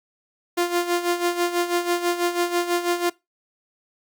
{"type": "tone with tremolo", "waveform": "sawtooth", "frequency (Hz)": 349.2, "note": "F4", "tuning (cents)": 0, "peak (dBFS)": -14, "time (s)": [0.57, 3.1], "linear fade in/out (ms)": 10, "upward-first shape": "sine", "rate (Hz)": 6.1, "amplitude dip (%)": 70, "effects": ["noise-tail reverb RT60 0.2 s tail -21 dB re dry", "Opus 48 kbps"]}